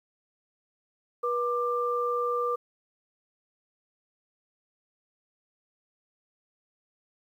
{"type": "tone pair together", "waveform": "sine", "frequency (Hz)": [484.3, 1187], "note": ["B4", "D6"], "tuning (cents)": [-34, 18], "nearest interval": "octave + major third", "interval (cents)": 1552, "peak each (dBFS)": -28, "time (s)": [1.23, 2.56], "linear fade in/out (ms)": 10, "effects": ["10-bit"]}